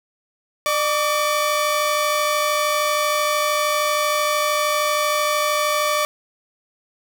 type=tone pair together; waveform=sawtooth; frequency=601 / 1149 Hz; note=D5 / D6; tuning=+40 / -38 cents; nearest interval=major seventh; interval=1122 cents; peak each=-17 dBFS; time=0.66-6.05 s; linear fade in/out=0 ms; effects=none